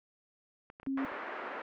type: clicks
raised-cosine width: 0.5 ms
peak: -34 dBFS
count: 7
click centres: 0.701 / 0.799 / 0.831 / 0.864 / 0.975 / 1.05 / 1.12 s
type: tone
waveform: sine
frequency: 270 Hz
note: C#4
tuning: 45 cents flat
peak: -31 dBFS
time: 0.87-1.05 s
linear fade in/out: 0 ms
type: band-pass noise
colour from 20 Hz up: white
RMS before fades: -41 dBFS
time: 0.97-1.62 s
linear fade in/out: 5 ms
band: 280 to 1800 Hz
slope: 24 dB/octave
effects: none